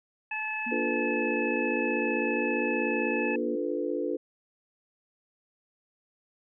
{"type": "harmonic tone", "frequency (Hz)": 865, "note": "A5", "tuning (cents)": -30, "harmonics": [1, 2, 3], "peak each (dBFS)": [-37, -36, -32], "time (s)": [0.31, 3.36], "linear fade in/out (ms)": 5}
{"type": "tone with vibrato", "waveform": "sine", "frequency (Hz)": 236.1, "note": "A#3", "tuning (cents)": 22, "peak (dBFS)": -33, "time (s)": [0.66, 3.56], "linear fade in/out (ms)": 10, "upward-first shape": "sine", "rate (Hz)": 1.2, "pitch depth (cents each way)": 16}
{"type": "chord", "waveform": "sine", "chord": "B half-diminished seventh", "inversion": "first", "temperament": "equal with one note detuned", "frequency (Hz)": [293.7, 349.2, 440, 500.2], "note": ["D4", "F4", "A4", "B4"], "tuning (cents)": [0, 0, 0, 22], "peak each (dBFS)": -33, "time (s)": [0.71, 4.17], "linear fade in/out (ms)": 10}
{"effects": []}